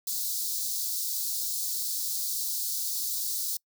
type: high-pass noise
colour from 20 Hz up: white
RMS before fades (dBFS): -31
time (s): 0.07-3.57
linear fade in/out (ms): 5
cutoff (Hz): 4000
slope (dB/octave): 48
effects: noise-tail reverb RT60 0.1 s tail -26 dB re dry